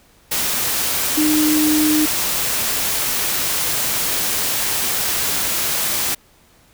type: tone in noise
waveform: sine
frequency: 305.8 Hz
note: D#4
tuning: 30 cents flat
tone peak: -14 dBFS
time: 1.17-2.06 s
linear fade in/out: 10 ms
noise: white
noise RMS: -20 dBFS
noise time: 0.31-6.15 s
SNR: +3 dB
effects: pink hiss -53 dBFS RMS until 6.73 s